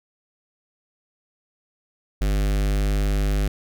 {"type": "tone with notch filter", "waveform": "square", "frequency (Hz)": 50.2, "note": "G1", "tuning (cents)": 42, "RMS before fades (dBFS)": -21, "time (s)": [2.21, 3.48], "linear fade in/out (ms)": 5, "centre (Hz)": 960, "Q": 2, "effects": []}